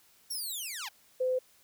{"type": "linear sweep", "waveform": "10% pulse", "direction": "down", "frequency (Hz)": [5680, 729], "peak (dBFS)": -28, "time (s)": [0.3, 0.89], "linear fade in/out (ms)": 10}
{"type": "tone", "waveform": "sine", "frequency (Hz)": 511, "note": "C5", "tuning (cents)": -41, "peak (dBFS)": -26, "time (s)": [1.2, 1.39], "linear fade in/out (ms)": 10}
{"effects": ["white hiss -63 dBFS RMS until 1.63 s"]}